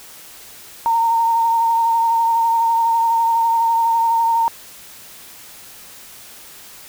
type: tone with vibrato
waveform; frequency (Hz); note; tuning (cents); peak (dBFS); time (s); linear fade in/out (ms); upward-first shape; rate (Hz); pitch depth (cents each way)
sine; 918; A#5; -27; -13; 0.86-4.48; 0; sine; 12; 20
effects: white hiss -40 dBFS RMS until 6.88 s